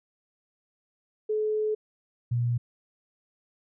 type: tone pair in turn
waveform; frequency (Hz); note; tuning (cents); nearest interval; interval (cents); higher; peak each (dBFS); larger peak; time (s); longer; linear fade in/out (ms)
sine; 429 / 119.93; A4 / A#2; -44 / +50; octave + minor seventh; 2206; first; -24 / -23; second; 1.29-1.75 / 2.31-2.58; first; 10
effects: none